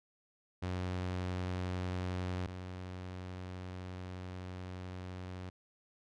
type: tone pair in turn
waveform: sawtooth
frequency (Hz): 91.1 / 91.61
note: F#2 / F#2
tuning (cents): -26 / -17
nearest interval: unison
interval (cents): 9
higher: second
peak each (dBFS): -31 / -38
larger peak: first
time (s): 0.62-2.47 / 2.47-5.5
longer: second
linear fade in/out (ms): 10
effects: low-pass 5000 Hz 12 dB/octave